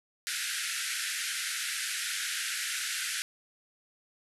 pink band-pass noise, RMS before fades -34 dBFS, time 0.27-3.22 s, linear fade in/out 0 ms, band 1400 to 12000 Hz, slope 96 dB/octave, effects none

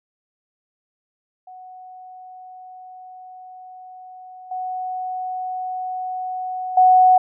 sine tone with level steps, 740 Hz, F#5, in tune, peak -37 / -24 / -9 dBFS, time 1.47-7.18 s, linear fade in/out 5 ms, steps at 4.51 / 6.77 s, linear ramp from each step 5 ms, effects none

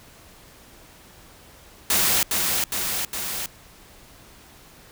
white noise with echo, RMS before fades -20 dBFS, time 1.9-2.23 s, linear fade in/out 2 ms, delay 410 ms, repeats 3, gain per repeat -3 dB, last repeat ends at 3.46 s, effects pink hiss -49 dBFS RMS until 4.91 s

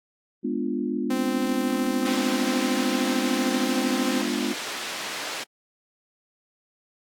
sine chord, G# diminished seventh, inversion none, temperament equal, 207.7 / 246.9 / 293.7 / 349.2 Hz, G#3 / B3 / D4 / F4, 0 / 0 / 0 / 0 cents, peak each -31 / -28 / -30 / -31 dBFS, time 0.43-4.54 s, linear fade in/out 20 ms
sawtooth tone, 260.1 Hz, C4, 10 cents flat, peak -22 dBFS, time 1.1-4.22 s, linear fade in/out 5 ms
white band-pass noise, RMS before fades -33 dBFS, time 2.05-5.44 s, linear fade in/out 10 ms, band 290 to 4300 Hz, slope 12 dB/octave
effects AAC 64 kbps

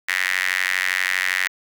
sawtooth tone with high-pass filter, 92.5 Hz, F#2, in tune, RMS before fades -22 dBFS, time 0.08-1.48 s, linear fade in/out 10 ms, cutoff 1900 Hz, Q 5.7, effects none

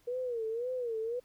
sine tone with vibrato, 474.9 Hz, A#4, 32 cents sharp, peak -32 dBFS, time 0.07-1.2 s, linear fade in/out 10 ms, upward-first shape sine, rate 1.9 Hz, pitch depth 130 cents each way, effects pink hiss -68 dBFS RMS until 1.24 s

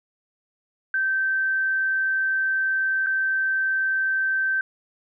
sine tone with dropouts, 1553 Hz, G6, 17 cents flat, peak -20 dBFS, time 0.94-4.61 s, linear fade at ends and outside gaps 2 ms, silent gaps 3.063-3.068 s, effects none

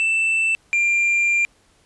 triangle tone pair in turn, 2659 / 2385 Hz, E7 / D7, +14 / +26 cents, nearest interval major second, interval 188 cents, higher first, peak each -15 / -14 dBFS, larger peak second, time 0-0.55 / 0.73-1.45 s, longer second, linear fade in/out 0 ms, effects pink hiss -58 dBFS RMS until 1.85 s + resampled to 24000 Hz

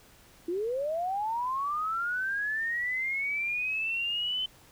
sine linear sweep, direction up, 329.6 to 3066 Hz, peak -28 dBFS, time 0.48-4.46 s, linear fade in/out 5 ms, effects pink hiss -57 dBFS RMS until 4.71 s

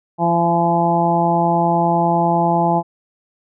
harmonic tone with a mistuned harmonic, 170 Hz, F3, 46 cents flat, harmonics 1 / 2 / 3 / 4 / 5 / 6, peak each -19 / -22 / -27 / -19 / -17 / -27 dBFS, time 0.18-2.83 s, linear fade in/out 50 ms, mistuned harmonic 3, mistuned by +16 cents, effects none

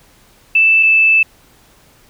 sine tone pair in turn, 2643 / 2633 Hz, E7 / E7, +4 / -3 cents, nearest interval unison, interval 7 cents, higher first, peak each -7 dBFS, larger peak neither, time 0.55-0.83 / 0.83-1.23 s, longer second, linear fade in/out 5 ms, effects pink hiss -49 dBFS RMS until 2.09 s

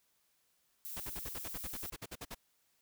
violet noise, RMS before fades -44 dBFS, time 0.85-1.9 s, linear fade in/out 0 ms
pink noise bursts, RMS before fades -44 dBFS, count 15, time 0.96-2.348 s, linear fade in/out 10 ms, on 44 ms, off 52 ms
effects white hiss -75 dBFS RMS until 2.81 s

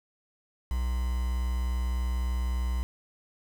triangle tone with quantisation, 61.7 Hz, B1, 1 cent flat, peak -24 dBFS, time 0.71-2.83 s, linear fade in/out 0 ms, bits 7, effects none

